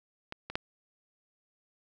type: clicks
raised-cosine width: 0.3 ms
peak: -22 / -23 / -13 dBFS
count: 3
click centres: 0.324 / 0.5 / 0.555 s
effects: none